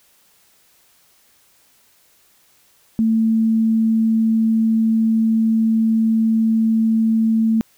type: tone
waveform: sine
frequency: 223.3 Hz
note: A3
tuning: 26 cents sharp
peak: -13 dBFS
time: 2.99-7.61 s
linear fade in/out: 0 ms
effects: white hiss -56 dBFS RMS until 7.77 s